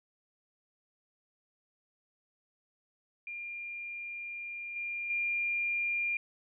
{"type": "tone with level steps", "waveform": "sine", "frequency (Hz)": 2400, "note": "D7", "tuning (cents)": 37, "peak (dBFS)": [-38, -34, -29], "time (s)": [3.27, 6.17], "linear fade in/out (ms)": 2, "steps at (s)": [4.76, 5.1], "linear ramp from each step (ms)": 2, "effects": []}